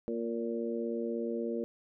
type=harmonic tone with a mistuned harmonic; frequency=116.54 Hz; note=A#2; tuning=in tune; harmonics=2 / 3 / 4 / 5; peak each=-36 / -37 / -36 / -42 dBFS; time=0.08-1.64 s; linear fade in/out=0 ms; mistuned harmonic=5; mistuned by=-22 cents; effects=none